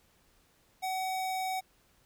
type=tone; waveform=square; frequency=753 Hz; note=F#5; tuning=30 cents sharp; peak=-32 dBFS; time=0.82-1.61 s; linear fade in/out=20 ms; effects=pink hiss -67 dBFS RMS until 2.05 s